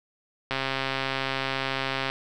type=click train; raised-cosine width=0.3 ms; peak=-11 dBFS; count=214; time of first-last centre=0.51-2.1 s; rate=134 Hz; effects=none